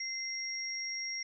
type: tone pair together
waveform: sine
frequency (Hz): 2076 / 5595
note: C7 / F8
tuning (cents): -14 / +2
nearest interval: octave + perfect fourth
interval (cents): 1716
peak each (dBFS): -39 / -37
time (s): 0-1.23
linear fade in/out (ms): 5
effects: none